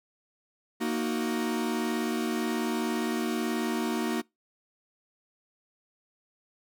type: chord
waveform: 45% pulse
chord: D# minor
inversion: second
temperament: equal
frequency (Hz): 233.1 / 311.1 / 370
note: A#3 / D#4 / F#4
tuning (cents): 0 / 0 / 0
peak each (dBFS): -30 / -33 / -33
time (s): 0.8-4.22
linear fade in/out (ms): 20
effects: noise-tail reverb RT60 0.2 s tail -25 dB re dry